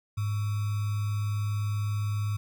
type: tone with sample-and-hold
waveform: sine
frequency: 103.83 Hz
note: G#2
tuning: in tune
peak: -26 dBFS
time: 0.17-2.37 s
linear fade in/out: 10 ms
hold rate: 1225 Hz
effects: none